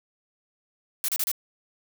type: noise bursts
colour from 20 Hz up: blue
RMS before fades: -26 dBFS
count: 4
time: 1.04-1.315 s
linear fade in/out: 0 ms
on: 44 ms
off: 33 ms
effects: none